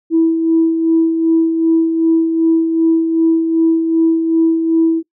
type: tone with tremolo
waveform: sine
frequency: 326.9 Hz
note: E4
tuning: 14 cents flat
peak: -7 dBFS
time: 0.1-5.03 s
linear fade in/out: 50 ms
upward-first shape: sine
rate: 2.6 Hz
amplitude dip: 50%
effects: noise-tail reverb RT60 0.1 s tail -21 dB re dry + tanh soft clip ceiling -3 dBFS